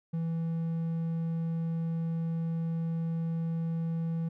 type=tone; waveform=triangle; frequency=164.81 Hz; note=E3; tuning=in tune; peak=-27 dBFS; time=0.13-4.29 s; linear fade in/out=10 ms; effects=none